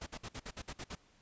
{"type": "noise bursts", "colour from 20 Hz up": "pink", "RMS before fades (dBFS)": -43, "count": 9, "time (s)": [0.01, 0.954], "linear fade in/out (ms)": 10, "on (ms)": 56, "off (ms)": 55, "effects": ["pink hiss -67 dBFS RMS until 1.21 s", "resampled to 16000 Hz"]}